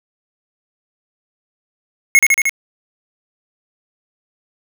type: tone with echo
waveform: square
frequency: 2170 Hz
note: C#7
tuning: 37 cents flat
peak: -6 dBFS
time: 2.15-2.19 s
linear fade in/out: 0 ms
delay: 76 ms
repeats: 4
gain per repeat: -2 dB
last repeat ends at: 2.494 s
effects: none